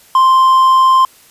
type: tone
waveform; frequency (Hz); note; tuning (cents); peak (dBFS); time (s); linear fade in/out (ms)
triangle; 1046.5; C6; 0; -4; 0.15-1.05; 2
effects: white hiss -45 dBFS RMS until 1.3 s + resampled to 32000 Hz